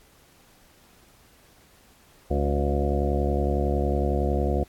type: harmonic tone with a mistuned harmonic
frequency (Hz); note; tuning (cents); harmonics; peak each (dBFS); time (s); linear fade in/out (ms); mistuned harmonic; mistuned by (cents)
70.9; C#2; +40; 1 / 2 / 3 / 4 / 5 / 6 / 7 / 8 / 9 / 10; -24 / -32 / -31 / -34 / -30 / -42 / -31 / -34 / -37 / -33; 2.3-4.64; 10; 5; +41
effects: pink hiss -57 dBFS RMS until 4.68 s + AAC 64 kbps

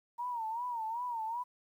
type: tone with vibrato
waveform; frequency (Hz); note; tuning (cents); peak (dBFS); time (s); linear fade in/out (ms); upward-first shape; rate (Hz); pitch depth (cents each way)
sine; 932.3; A#5; 0; -34; 0.18-1.44; 20; sine; 2.6; 110
effects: 11-bit

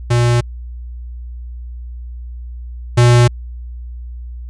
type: tone pair in turn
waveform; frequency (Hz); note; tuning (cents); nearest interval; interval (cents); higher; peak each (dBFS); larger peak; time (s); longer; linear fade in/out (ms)
square; 120 / 120.68; B2 / B2; -49 / -40; unison; 9; second; -11 / -7; second; 0.1-0.41 / 2.97-3.28; neither; 10
effects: added 60 Hz sine -26 dBFS peak until 4.49 s + resampled to 22050 Hz

